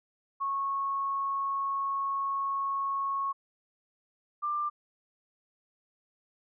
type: tone pair in turn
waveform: sine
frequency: 1100 / 1188 Hz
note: C#6 / D6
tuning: -14 / +20 cents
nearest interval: minor second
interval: 134 cents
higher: second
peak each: -28 dBFS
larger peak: neither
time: 0.4-3.33 / 4.42-4.7 s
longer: first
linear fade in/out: 20 ms
effects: none